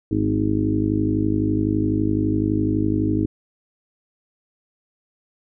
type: harmonic tone with a mistuned harmonic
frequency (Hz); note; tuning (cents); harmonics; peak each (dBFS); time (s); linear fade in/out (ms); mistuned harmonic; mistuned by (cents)
51.91; G#1; 0; 1 / 2 / 3 / 4 / 5 / 6 / 7 / 8; -31 / -24 / -33 / -29 / -25 / -21 / -32 / -31; 0.11-3.26; 5; 4; +21
effects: none